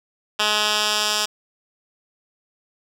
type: tone with band-pass filter sweep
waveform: 10% pulse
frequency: 211.2 Hz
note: G#3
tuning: 29 cents sharp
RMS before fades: -21 dBFS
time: 0.39-1.26 s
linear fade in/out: 10 ms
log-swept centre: 3300 to 5200 Hz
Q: 1.1
effects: none